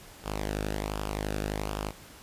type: tone with flanger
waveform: sawtooth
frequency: 51.6 Hz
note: G#1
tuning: 10 cents flat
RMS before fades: -33 dBFS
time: 0.23-1.93 s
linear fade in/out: 50 ms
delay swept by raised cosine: 0.48 to 0.98 ms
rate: 1.3 Hz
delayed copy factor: -0.65
effects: pink hiss -50 dBFS RMS until 2.22 s + resampled to 32000 Hz